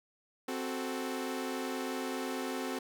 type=chord; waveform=sawtooth; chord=F# diminished; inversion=second; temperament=equal; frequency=261.6 / 370 / 440 Hz; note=C4 / F#4 / A4; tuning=0 / 0 / 0 cents; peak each=-33 / -36 / -37 dBFS; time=0.48-2.79 s; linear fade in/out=5 ms; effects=none